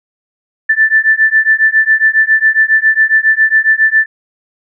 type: beating tone pair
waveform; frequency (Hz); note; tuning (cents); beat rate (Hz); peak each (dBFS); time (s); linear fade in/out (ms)
sine; 1760 / 1767.3; A6 / A6; 0 / +7; 7.3; -10; 0.69-4.06; 10
effects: none